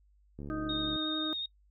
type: click train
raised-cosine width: 3 ms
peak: -30 dBFS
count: 42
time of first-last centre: 0.39-0.959 s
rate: 72 Hz
type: harmonic tone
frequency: 311.1 Hz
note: D#4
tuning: in tune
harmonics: 1 / 2 / 4 / 5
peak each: -34 / -44 / -42 / -47 dBFS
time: 0.5-1.33 s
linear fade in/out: 0 ms
type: tone with vibrato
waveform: sine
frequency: 3703 Hz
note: A#7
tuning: 12 cents flat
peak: -33 dBFS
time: 0.69-1.46 s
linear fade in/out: 5 ms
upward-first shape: triangle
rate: 11 Hz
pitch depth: 22 cents each way
effects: noise-tail reverb RT60 0.1 s tail -25 dB re dry + added 50 Hz sine -62 dBFS peak until 1.7 s